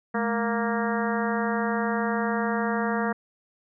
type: harmonic tone with a mistuned harmonic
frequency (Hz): 233.1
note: A#3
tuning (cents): 0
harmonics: 1 / 2 / 3 / 4 / 5 / 6 / 7 / 8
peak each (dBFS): -27 / -30 / -32 / -33 / -34 / -35 / -35 / -36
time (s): 0.14-3.13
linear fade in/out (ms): 10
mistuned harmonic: 1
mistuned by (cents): -150
effects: none